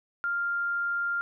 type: tone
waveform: sine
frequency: 1396.9 Hz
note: F6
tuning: in tune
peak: -26 dBFS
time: 0.24-1.21 s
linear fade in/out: 0 ms
effects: none